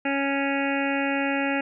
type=harmonic tone; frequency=277.2 Hz; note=C#4; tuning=in tune; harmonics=1 / 2 / 3 / 5 / 6 / 7 / 8 / 9 / 10; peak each=-26 / -30 / -31 / -35 / -33 / -34 / -36 / -33 / -36 dBFS; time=0.05-1.61 s; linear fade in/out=5 ms; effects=none